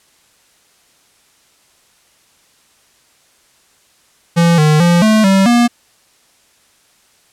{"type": "tone with pitch steps", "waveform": "square", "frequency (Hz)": [169.7, 152.7, 172.8, 217, 193.4, 238.9], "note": ["F3", "D#3", "F3", "A3", "G3", "A#3"], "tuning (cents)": [-49, -32, -18, -24, -23, 43], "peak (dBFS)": -8, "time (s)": [4.36, 5.68], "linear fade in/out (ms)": 20, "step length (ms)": 220, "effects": ["white hiss -53 dBFS RMS until 7.32 s", "low-pass 10000 Hz 12 dB/octave"]}